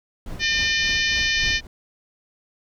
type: noise with tremolo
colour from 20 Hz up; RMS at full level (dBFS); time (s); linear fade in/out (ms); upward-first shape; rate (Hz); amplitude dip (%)
brown; -30; 0.26-1.67; 2; triangle; 3.5; 80
type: harmonic tone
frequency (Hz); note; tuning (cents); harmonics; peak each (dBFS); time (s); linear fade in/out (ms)
603; D5; +46; 3 / 4 / 5 / 6 / 7 / 8 / 9 / 10; -23 / -25 / -27 / -29 / -30 / -31 / -32 / -33; 0.39-1.61; 50
effects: none